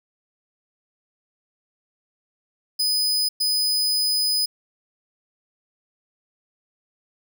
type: tone bursts at uneven times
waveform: 40% pulse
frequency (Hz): 5000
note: D#8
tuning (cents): +8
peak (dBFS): -18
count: 2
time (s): 2.79-3.29 / 3.4-4.46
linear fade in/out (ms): 10
effects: none